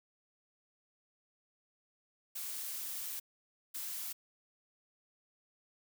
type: noise bursts at uneven times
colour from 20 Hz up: blue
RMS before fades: -41 dBFS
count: 2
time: 2.35-3.2 / 3.74-4.13 s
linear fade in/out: 10 ms
effects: none